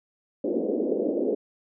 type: band-pass noise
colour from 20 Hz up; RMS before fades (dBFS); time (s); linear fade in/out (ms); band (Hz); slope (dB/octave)
white; -26; 0.44-1.35; 5; 230 to 530; 48
effects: none